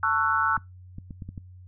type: chord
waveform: sine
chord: F# minor seventh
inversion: first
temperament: just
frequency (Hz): 888 / 1110 / 1332 / 1480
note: A5 / C#6 / E6 / F#6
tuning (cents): +16 / +2 / +18 / 0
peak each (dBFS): -29 / -28 / -24 / -26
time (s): 0.03-0.57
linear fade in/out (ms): 2
type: clicks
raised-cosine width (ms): 5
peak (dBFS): -25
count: 6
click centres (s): 0.577 / 0.984 / 1.108 / 1.222 / 1.29 / 1.378
effects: noise-tail reverb RT60 0.2 s tail -24 dB re dry + added 91 Hz sine -44 dBFS peak until 1.67 s